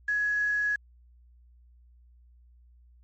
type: tone with quantisation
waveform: sine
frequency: 1678 Hz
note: G#6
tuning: 17 cents sharp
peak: -24 dBFS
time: 0.08-0.76 s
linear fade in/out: 5 ms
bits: 8
effects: added 60 Hz sine -54 dBFS peak until 3.03 s + MP3 32 kbps